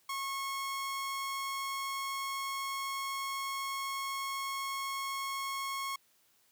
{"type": "tone", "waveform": "sawtooth", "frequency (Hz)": 1092, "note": "C#6", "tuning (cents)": -26, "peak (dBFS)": -31, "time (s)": [0.09, 5.96], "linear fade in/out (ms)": 5, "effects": ["white hiss -69 dBFS RMS until 6.51 s", "high-pass 80 Hz 12 dB/octave"]}